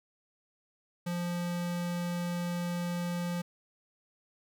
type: tone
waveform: square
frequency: 174.61 Hz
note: F3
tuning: in tune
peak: -32 dBFS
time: 1.06-3.42 s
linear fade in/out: 10 ms
effects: 12-bit